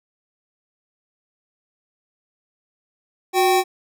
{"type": "tone pair together", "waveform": "square", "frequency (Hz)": [366, 773.1], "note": ["F#4", "G5"], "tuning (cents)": [-19, -24], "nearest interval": "octave + minor second", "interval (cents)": 1295, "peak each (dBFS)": -18, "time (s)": [3.33, 3.64], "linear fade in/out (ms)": 50, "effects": []}